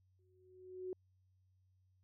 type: tone with exponential growth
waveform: sine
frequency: 369.4 Hz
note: F#4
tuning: 3 cents flat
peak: -38 dBFS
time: 0.19-0.93 s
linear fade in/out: 1 ms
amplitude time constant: 160 ms
effects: added 93 Hz sine -70 dBFS peak until 2.03 s